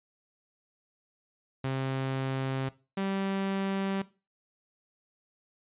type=tone pair in turn; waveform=sawtooth; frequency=133.2 / 194.52 Hz; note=C3 / G3; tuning=+31 / -13 cents; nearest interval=perfect fifth; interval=656 cents; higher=second; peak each=-25 dBFS; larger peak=neither; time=1.64-2.69 / 2.97-4.02 s; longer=neither; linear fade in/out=5 ms; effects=noise-tail reverb RT60 0.3 s tail -18 dB re dry + resampled to 8000 Hz